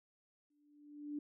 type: tone with exponential growth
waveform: sine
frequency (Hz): 293.7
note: D4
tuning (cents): 0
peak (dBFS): -37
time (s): 0.5-1.19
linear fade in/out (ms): 5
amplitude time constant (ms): 150
effects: none

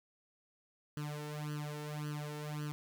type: tone with flanger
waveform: sawtooth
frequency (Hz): 149.4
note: D3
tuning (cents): +30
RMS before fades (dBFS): -41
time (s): 0.97-2.72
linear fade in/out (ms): 0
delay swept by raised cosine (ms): 0.66 to 2.26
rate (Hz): 1.8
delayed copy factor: +1
effects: none

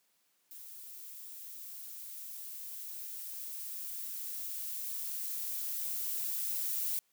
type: noise with level ramp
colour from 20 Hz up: violet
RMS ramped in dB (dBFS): -49 to -34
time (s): 0.51-6.99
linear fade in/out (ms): 0
effects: white hiss -74 dBFS RMS until 7.12 s + high-pass 150 Hz 12 dB/octave

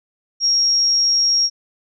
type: tone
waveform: sine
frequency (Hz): 5588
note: F8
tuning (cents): 0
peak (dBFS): -13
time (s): 0.4-1.5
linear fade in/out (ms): 50
effects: none

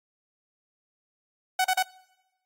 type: tone bursts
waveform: sawtooth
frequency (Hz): 747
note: F#5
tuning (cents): +16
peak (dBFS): -17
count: 3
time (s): 1.59-1.827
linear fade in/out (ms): 5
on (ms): 55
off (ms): 36
effects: noise-tail reverb RT60 1.0 s tail -23 dB re dry + AAC 48 kbps

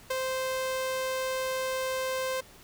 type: tone with ADSR envelope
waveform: sawtooth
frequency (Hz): 521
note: C5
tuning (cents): -7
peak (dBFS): -22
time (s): 0.1-2.41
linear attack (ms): 8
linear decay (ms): 16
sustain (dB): -3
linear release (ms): 10
effects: pink hiss -53 dBFS RMS until 2.63 s

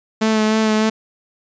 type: tone with vibrato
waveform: sawtooth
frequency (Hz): 217.7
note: A3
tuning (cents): -18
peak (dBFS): -10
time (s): 0.21-0.9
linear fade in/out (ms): 10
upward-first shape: sine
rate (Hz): 3.3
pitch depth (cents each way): 19
effects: resampled to 16000 Hz

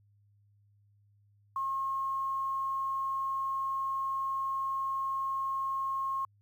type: tone with quantisation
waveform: sine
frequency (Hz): 1078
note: C#6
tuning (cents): -49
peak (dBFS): -30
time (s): 1.56-6.25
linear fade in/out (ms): 2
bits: 10
effects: added 102 Hz sine -63 dBFS peak until 6.41 s

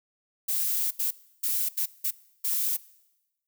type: noise bursts at uneven times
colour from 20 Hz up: violet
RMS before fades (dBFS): -27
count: 6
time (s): 0.48-0.91 / 0.99-1.11 / 1.43-1.69 / 1.77-1.86 / 2.04-2.11 / 2.44-2.77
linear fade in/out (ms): 10
effects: noise-tail reverb RT60 1.0 s tail -21 dB re dry

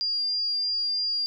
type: tone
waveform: sine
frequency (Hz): 4801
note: D8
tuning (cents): +37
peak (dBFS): -24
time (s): 0.01-1.26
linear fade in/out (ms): 0
effects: none

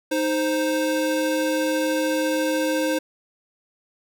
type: tone pair together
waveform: square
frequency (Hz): 311.2 / 523.3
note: D#4 / C5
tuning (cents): 0 / 0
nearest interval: major sixth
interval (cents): 900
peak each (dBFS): -24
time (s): 0.11-2.99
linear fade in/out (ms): 10
effects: none

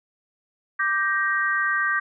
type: chord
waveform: sine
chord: G minor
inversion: second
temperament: just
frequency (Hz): 1176 / 1568 / 1881.6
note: D6 / G6 / Bb6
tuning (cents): +2 / 0 / +16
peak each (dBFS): -26 / -23 / -25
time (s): 0.79-2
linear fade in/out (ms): 10
effects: none

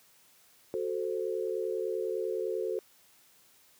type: chord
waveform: sine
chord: F# diminished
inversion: none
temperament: equal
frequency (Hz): 370 / 440 / 523.3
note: F#4 / A4 / C5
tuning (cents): 0 / 0 / 0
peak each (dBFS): -34 / -33 / -37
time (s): 0.74-2.79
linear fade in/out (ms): 0
effects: white hiss -62 dBFS RMS until 3.79 s + high-pass 80 Hz 12 dB/octave

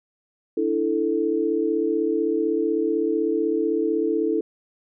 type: chord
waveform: sine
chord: D suspended second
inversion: none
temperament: equal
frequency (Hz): 293.7 / 329.6 / 440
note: D4 / E4 / A4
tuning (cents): 0 / 0 / 0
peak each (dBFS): -27 / -23 / -23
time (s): 0.57-4.41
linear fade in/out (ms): 5
effects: none

